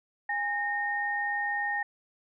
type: tone pair together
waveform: sine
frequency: 820 / 1843.4 Hz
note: G#5 / A#6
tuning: -22 / -20 cents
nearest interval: octave + major second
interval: 1402 cents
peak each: -32 / -29 dBFS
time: 0.29-1.83 s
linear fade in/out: 5 ms
effects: none